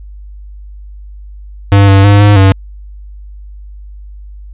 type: tone with pitch steps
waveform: square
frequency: 99.8 / 97.8 / 101.5 / 102.9 / 96.5 Hz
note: G2 / G2 / G#2 / G#2 / G2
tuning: +32 / -4 / -39 / -16 / -27 cents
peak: -3 dBFS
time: 1.72-2.52 s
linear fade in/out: 0 ms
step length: 160 ms
effects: added 50 Hz sine -27 dBFS peak until 4.53 s + resampled to 8000 Hz